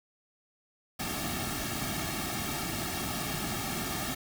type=noise with comb filter; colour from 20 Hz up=pink; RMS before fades=-34 dBFS; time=0.99-4.15 s; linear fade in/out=10 ms; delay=2 ms; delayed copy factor=-0.85; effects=none